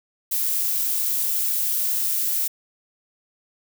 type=noise; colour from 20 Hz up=violet; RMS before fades=-23 dBFS; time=0.31-2.48 s; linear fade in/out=10 ms; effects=none